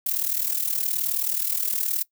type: noise with amplitude modulation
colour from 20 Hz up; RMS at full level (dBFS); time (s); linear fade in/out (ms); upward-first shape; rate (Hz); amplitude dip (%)
violet; -22; 0.06-2.03; 5; sine; 39; 75
effects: noise-tail reverb RT60 0.1 s tail -20 dB re dry